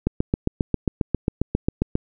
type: click train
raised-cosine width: 3 ms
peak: -6 dBFS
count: 15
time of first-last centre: 0.07-1.954 s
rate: 7.43 Hz
effects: none